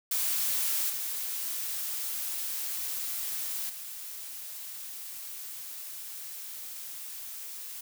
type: noise with level steps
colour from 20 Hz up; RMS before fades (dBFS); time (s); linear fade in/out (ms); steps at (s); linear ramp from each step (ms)
blue; -29 / -34 / -41; 0.11-7.81; 5; 0.89 / 3.69; 10
effects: none